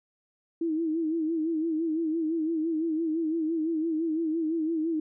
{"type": "tone with vibrato", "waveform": "sine", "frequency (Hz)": 321.9, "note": "E4", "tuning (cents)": -41, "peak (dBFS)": -25, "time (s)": [0.61, 5], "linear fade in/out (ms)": 5, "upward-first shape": "sine", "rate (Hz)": 5.9, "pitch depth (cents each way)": 75, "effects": []}